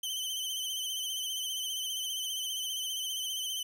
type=tone with vibrato; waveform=sawtooth; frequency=3072 Hz; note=G7; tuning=36 cents flat; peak=-30 dBFS; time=0.03-3.63 s; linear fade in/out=5 ms; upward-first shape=sine; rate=15 Hz; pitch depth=52 cents each way; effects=none